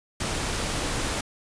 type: noise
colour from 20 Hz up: pink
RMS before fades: -28 dBFS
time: 0.2-1.21 s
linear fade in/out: 5 ms
effects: resampled to 22050 Hz